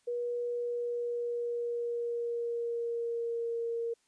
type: tone with pitch glide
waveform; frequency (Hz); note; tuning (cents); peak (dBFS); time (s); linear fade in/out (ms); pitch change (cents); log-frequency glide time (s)
sine; 481.7 to 464.5; B4 to A#4; -43 to -6; -31; 0.07-3.94; 10; -63; 0.42-3.6
effects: white hiss -72 dBFS RMS until 4.07 s + resampled to 22050 Hz